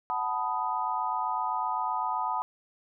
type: chord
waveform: sine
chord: B dominant seventh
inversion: second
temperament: equal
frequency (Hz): 740 / 880 / 987.8 / 1244.5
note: F#5 / A5 / B5 / D#6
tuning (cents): 0 / 0 / 0 / 0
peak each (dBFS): -35 / -32 / -31 / -34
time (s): 0.1-2.42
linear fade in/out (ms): 0
effects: none